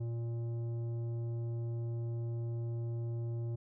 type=tone with tanh clipping; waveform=sine; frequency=116.8 Hz; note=A#2; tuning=4 cents sharp; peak=-36 dBFS; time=0-3.56 s; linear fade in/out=10 ms; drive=10 dB; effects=none